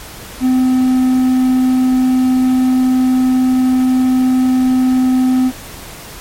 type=tone; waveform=triangle; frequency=256.2 Hz; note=C4; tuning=36 cents flat; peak=-7 dBFS; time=0.4-5.52 s; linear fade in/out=50 ms; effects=pink hiss -32 dBFS RMS until 6.2 s + MP3 64 kbps